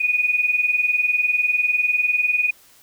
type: tone pair together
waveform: sine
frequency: 2454 / 2474 Hz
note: D#7 / D#7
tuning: -25 / -10 cents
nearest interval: unison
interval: 15 cents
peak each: -22 / -18 dBFS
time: 0-2.51 s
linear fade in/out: 10 ms
effects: white hiss -52 dBFS RMS until 2.82 s